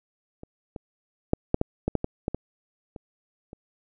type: clicks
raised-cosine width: 2 ms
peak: -27 / -22 / -6 / -6 / -9 / -11 / -9 / -13 / -12 / -15 / -25 / -28 dBFS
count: 12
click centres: 0.434 / 0.762 / 1.334 / 1.544 / 1.614 / 1.88 / 1.953 / 2.044 / 2.281 / 2.346 / 2.962 / 3.531 s
effects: none